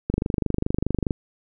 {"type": "click train", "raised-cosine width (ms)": 3, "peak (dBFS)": -9, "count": 26, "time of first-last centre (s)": [0.1, 1.108], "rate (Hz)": 24.8, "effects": []}